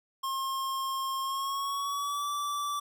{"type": "tone with pitch glide", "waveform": "square", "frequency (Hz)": [1071, 1161.2], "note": ["C6", "D6"], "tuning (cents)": [40, -20], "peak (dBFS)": -31, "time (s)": [0.23, 2.8], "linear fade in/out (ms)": 10, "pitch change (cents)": 140, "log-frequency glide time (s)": [1.22, 2.29], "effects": []}